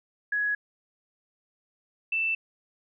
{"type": "tone pair in turn", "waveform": "sine", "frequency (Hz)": [1675, 2659], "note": ["G#6", "E7"], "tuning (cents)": [14, 14], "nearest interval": "minor sixth", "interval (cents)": 800, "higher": "second", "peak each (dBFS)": -24, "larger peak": "neither", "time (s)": [[0.32, 0.55], [2.12, 2.35]], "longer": "neither", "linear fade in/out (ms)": 5, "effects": []}